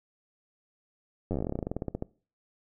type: slowing click train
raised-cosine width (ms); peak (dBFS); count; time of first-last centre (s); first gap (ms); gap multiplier
2; -18; 23; 1.31-2.024; 10; 1.1
effects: noise-tail reverb RT60 0.4 s tail -22 dB re dry